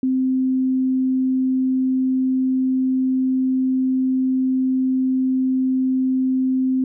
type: tone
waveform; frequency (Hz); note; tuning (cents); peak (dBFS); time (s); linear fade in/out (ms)
sine; 259.9; C4; -11; -16; 0.03-6.84; 2
effects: none